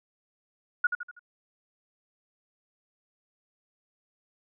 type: tone with echo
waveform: sine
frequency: 1446 Hz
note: F#6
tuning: 40 cents flat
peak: -19 dBFS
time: 0.84-0.87 s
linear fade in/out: 5 ms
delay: 81 ms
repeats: 4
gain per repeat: -7 dB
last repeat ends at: 1.194 s
effects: none